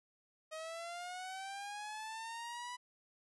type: linear sweep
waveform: sawtooth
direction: up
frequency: 625 to 990 Hz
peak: -39 dBFS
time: 0.51-2.77 s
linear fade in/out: 20 ms
effects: resampled to 24000 Hz